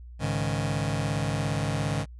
sawtooth chord, Ab suspended fourth, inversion none, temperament just, 103.83 / 138.43 / 155.74 Hz, Ab2 / Db3 / Eb3, 0 / -2 / +2 cents, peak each -26 dBFS, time 0.19-2.06 s, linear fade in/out 50 ms, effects added 60 Hz sine -41 dBFS peak until 2.19 s + resampled to 24000 Hz

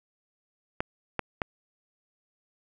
clicks, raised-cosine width 0.5 ms, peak -12 dBFS, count 3, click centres 0.805 / 1.193 / 1.418 s, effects none

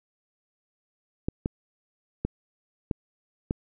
clicks, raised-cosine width 3 ms, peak -13 dBFS, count 5, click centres 1.285 / 1.459 / 2.25 / 2.912 / 3.509 s, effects none

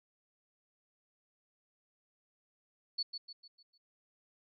sine tone with echo, 4435 Hz, C#8, in tune, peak -31 dBFS, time 2.98-3.03 s, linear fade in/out 10 ms, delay 150 ms, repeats 5, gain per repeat -7 dB, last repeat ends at 3.78 s, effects MP3 48 kbps

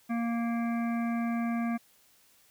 harmonic tone, 233.1 Hz, A#3, in tune, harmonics 1 / 3 / 5 / 7 / 9 / 10, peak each -28 / -38 / -42 / -45 / -47 / -48 dBFS, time 0.09-1.78 s, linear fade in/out 20 ms, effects white hiss -63 dBFS RMS until 2.5 s

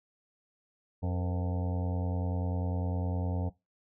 harmonic tone with a mistuned harmonic, 90 Hz, F#2, 47 cents flat, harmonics 1 / 2 / 3 / 5 / 6 / 7 / 8 / 9 / 10, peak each -30 / -36 / -40 / -44 / -46 / -47 / -48 / -49 / -50 dBFS, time 1.02-3.5 s, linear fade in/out 20 ms, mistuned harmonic 6, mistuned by -63 cents, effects noise-tail reverb RT60 0.2 s tail -18 dB re dry

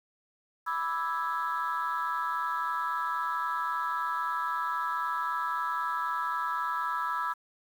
sine chord, E dominant seventh, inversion second, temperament equal, 987.8 / 1174.7 / 1318.5 / 1661.2 Hz, B5 / D6 / E6 / G#6, 0 / 0 / 0 / 0 cents, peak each -32 / -36 / -31 / -36 dBFS, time 0.66-7.34 s, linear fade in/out 20 ms, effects tanh soft clip ceiling -22 dBFS + 9-bit

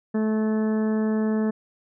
harmonic tone, 217.2 Hz, A3, 22 cents flat, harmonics 1 / 2 / 3 / 4 / 5 / 6 / 7 / 8, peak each -21 / -28 / -36 / -41 / -43 / -45 / -48 / -43 dBFS, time 0.14-1.51 s, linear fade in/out 10 ms, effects none

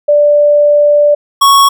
sine / square tone pair in turn, 587.3 / 1108.7 Hz, D5 / C#6, 0 / 0 cents, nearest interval major seventh, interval 1100 cents, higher second, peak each -4 dBFS, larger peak neither, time 0.08-1.15 / 1.41-1.69 s, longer first, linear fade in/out 10 ms, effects none

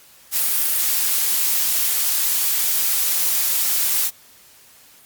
blue noise, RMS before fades -19 dBFS, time 0.31-4.11 s, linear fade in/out 50 ms, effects white hiss -49 dBFS RMS until 5.05 s + Opus 48 kbps

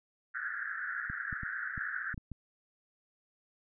pink band-pass noise, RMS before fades -38 dBFS, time 0.34-2.14 s, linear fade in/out 10 ms, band 1400 to 1800 Hz, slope 96 dB/octave
clicks, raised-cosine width 5 ms, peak -29 dBFS, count 7, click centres 1.1 / 1.328 / 1.433 / 1.778 / 2.143 / 2.178 / 2.317 s
effects none

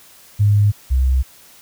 sine tone pair in turn, 103.1 / 64.95 Hz, G#2 / C2, -12 / -12 cents, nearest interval minor sixth, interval 800 cents, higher first, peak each -10 / -12 dBFS, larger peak first, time 0.39-0.72 / 0.9-1.23 s, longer neither, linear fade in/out 20 ms, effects white hiss -46 dBFS RMS until 1.61 s

